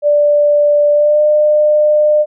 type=tone with pitch glide; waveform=sine; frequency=587.3 to 602.1 Hz; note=D5 to D5; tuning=0 to +43 cents; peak=-7 dBFS; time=0.02-2.26 s; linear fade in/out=50 ms; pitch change=+43 cents; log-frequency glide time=0.92-1.22 s; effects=none